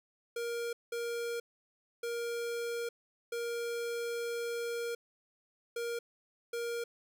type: tone bursts at uneven times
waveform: square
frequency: 470 Hz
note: A#4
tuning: 14 cents sharp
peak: -35 dBFS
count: 6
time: 0.36-0.73 / 0.92-1.4 / 2.03-2.89 / 3.32-4.95 / 5.76-5.99 / 6.53-6.84 s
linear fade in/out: 5 ms
effects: none